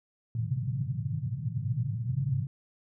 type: band-pass noise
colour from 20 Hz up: white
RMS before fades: -31 dBFS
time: 0.35-2.47 s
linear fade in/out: 2 ms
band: 110 to 140 Hz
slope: 48 dB/octave
effects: none